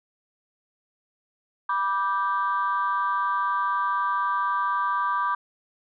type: chord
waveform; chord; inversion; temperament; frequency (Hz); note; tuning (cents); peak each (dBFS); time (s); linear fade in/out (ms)
sine; G major; first; just; 980 / 1176 / 1568; B5 / D6 / G6; -14 / +2 / 0; -26 / -24 / -30; 1.69-5.35; 5
effects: tanh soft clip ceiling -14 dBFS